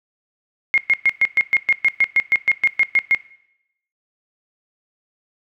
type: tone bursts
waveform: sine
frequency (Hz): 2145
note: C7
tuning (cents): +42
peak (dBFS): -11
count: 16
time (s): 0.74-3.148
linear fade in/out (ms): 0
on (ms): 38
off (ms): 120
effects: noise-tail reverb RT60 0.8 s tail -19 dB re dry